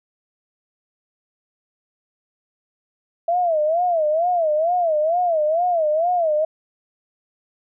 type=tone with vibrato; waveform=sine; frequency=659.3 Hz; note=E5; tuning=in tune; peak=-16 dBFS; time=3.28-6.45 s; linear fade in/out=5 ms; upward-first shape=sine; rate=2.2 Hz; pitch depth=160 cents each way; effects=none